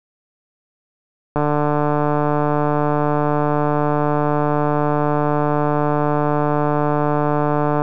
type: click train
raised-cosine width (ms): 1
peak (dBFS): -5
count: 957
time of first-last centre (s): 1.36-7.819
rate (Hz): 148
effects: none